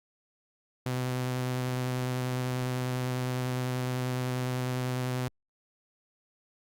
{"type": "tone with vibrato", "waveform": "sawtooth", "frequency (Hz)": 126.6, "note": "B2", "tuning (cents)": 43, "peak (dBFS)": -25, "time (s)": [0.86, 5.28], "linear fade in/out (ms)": 2, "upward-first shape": "sine", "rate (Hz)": 10, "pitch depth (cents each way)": 12, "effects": ["Opus 48 kbps"]}